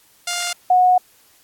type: tone pair in turn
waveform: 5% pulse / sine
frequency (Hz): 703 / 730.5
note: F5 / F#5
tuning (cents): +11 / -22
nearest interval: minor second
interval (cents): 67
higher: second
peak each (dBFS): -10 / -10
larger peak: neither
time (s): 0.27-0.53 / 0.7-0.98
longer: second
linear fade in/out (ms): 5
effects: white hiss -54 dBFS RMS until 1.43 s + AAC 64 kbps